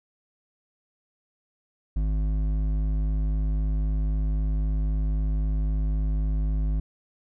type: tone with hard clipping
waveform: sine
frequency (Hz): 51.91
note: G#1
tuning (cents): 0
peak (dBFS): -24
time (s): 1.96-6.8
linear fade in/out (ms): 5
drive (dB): 9
effects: none